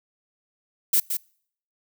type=noise with echo; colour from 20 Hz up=violet; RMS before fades=-19 dBFS; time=0.93-1 s; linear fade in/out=5 ms; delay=170 ms; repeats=1; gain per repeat=-7 dB; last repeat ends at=1.17 s; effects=noise-tail reverb RT60 0.6 s tail -26 dB re dry